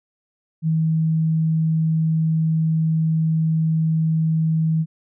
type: tone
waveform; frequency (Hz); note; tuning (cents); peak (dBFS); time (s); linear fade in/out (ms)
sine; 160; D#3; +49; -16; 0.62-4.86; 50
effects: none